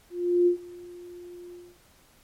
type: tone with ADSR envelope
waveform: sine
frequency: 352.1 Hz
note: F4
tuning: 14 cents sharp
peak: -16 dBFS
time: 0.1-1.78 s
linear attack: 370 ms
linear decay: 100 ms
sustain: -24 dB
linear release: 250 ms
effects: pink hiss -59 dBFS RMS until 2.23 s + MP3 64 kbps